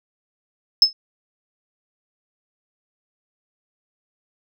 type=tone with exponential decay; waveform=sine; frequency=5210 Hz; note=E8; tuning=21 cents flat; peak=-3 dBFS; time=0.82-0.93 s; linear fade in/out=2 ms; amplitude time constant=22 ms; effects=tanh soft clip ceiling -3 dBFS